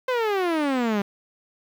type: exponential sweep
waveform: sawtooth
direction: down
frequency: 523.3 to 196 Hz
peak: -17 dBFS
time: 0.08-1.02 s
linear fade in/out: 5 ms
effects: low-pass 3000 Hz 12 dB/octave + 8-bit